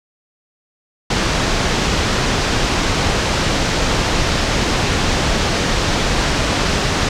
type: low-pass noise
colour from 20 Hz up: pink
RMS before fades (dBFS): -17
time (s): 1.1-7.09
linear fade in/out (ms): 5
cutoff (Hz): 6500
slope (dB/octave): 24
effects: none